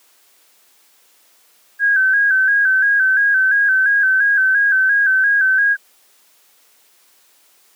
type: tone with vibrato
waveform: sine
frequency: 1586 Hz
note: G6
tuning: 20 cents sharp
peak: -11 dBFS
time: 1.79-5.77 s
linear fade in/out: 50 ms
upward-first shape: square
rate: 2.9 Hz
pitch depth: 56 cents each way
effects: white hiss -54 dBFS RMS until 7.75 s + high-pass 300 Hz 12 dB/octave